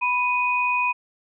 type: tone pair together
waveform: sine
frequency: 987.8 / 2489 Hz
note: B5 / D#7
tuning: 0 / 0 cents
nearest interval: octave + major third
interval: 1600 cents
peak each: -22 dBFS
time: 0.01-0.93 s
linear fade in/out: 20 ms
effects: none